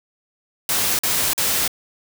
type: noise bursts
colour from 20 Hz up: white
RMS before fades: -20 dBFS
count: 3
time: 0.69-1.678 s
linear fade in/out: 2 ms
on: 300 ms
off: 44 ms
effects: none